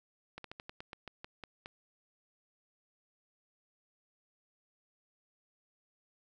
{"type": "slowing click train", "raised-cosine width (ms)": 0.3, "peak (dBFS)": -28, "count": 11, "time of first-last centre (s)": [0.38, 1.659], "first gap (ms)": 63, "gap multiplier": 1.15, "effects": []}